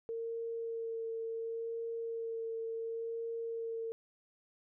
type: tone with vibrato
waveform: sine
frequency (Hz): 456.4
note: A#4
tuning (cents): -37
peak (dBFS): -36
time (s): 0.09-3.92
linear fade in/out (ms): 0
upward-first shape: sine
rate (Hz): 0.7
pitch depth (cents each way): 13
effects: none